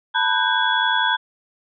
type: tone cluster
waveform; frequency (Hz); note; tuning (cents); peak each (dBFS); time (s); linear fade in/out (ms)
sine; 891 / 982 / 1502 / 1605 / 3378; A5 / B5 / F#6 / G6 / G#7; +22 / -10 / +26 / +40 / +29; -23; 0.14-1.17; 20
effects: none